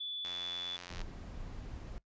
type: tone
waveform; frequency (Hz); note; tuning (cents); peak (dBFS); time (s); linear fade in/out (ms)
sine; 3460; A7; -30; -37; 0-0.77; 10
type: click train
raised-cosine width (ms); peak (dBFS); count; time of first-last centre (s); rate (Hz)
0.2; -28; 69; 0.25-1.016; 88.8
type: noise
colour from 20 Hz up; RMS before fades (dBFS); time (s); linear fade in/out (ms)
brown; -44; 0.9-1.98; 0
effects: noise-tail reverb RT60 0.1 s tail -20 dB re dry + resampled to 16000 Hz